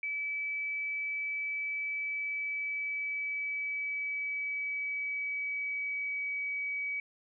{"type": "tone with pitch glide", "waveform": "sine", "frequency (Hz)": [2300, 2275], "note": ["D7", "C#7"], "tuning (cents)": [-37, 44], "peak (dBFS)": -32, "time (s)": [0.03, 7], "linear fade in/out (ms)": 2, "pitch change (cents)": -19, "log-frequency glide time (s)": [1.96, 6.26], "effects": []}